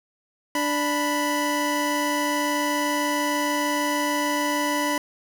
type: tone pair together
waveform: 25% pulse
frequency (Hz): 293.7 / 987.8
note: D4 / B5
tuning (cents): 0 / 0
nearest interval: octave + major sixth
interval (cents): 2100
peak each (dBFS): -21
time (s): 0.55-4.98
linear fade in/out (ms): 2
effects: none